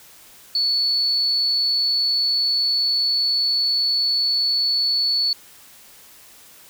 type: tone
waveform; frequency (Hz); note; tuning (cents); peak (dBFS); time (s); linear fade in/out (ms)
sine; 4435; C#8; 0; -17; 0.55-5.33; 2
effects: white hiss -47 dBFS RMS until 6.69 s